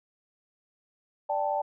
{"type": "chord", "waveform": "sine", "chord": "D suspended fourth", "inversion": "none", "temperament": "equal", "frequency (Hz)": [587.3, 784, 880], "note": ["D5", "G5", "A5"], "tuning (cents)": [0, 0, 0], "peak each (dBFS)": -30, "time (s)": [1.29, 1.62], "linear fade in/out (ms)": 10, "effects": []}